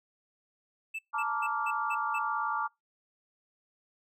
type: tone bursts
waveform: triangle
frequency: 2637 Hz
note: E7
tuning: in tune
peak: -32 dBFS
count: 6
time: 0.94-2.19 s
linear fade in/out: 10 ms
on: 50 ms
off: 190 ms
type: chord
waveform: sine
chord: Bb major seventh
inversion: third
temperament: just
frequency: 874.1 / 932.3 / 1165.4 / 1398.5 Hz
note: A5 / Bb5 / D6 / F6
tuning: -12 / 0 / -14 / +2 cents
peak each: -35 / -37 / -32 / -36 dBFS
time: 1.13-2.68 s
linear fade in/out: 20 ms
effects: noise-tail reverb RT60 0.2 s tail -26 dB re dry